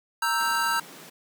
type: chord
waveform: square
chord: E diminished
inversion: second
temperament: equal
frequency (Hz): 932.3 / 1318.5 / 1568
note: Bb5 / E6 / G6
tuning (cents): 0 / 0 / 0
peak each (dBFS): -28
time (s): 0.22-0.8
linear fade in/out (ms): 5
type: high-pass noise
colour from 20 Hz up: pink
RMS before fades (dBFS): -46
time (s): 0.39-1.1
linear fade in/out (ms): 10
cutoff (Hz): 140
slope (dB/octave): 96
effects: none